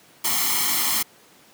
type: noise with comb filter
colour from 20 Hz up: white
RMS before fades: -22 dBFS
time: 0.24-1.03 s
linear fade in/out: 10 ms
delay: 0.95 ms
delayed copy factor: +0.8
effects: pink hiss -52 dBFS RMS until 1.53 s + high-pass 200 Hz 12 dB/octave